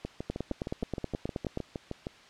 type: two click trains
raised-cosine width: 2 ms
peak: -21 / -18 dBFS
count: 14 / 13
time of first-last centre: 0.05-2.069 / 0.3-1.574 s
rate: 6.44 / 9.42 Hz
effects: white hiss -54 dBFS RMS until 2.29 s + low-pass 4000 Hz 12 dB/octave